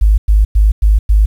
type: tone bursts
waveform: sine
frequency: 51.91 Hz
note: G#1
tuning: in tune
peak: -5 dBFS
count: 5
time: 0.01-1.26 s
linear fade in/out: 10 ms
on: 170 ms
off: 100 ms
effects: 7-bit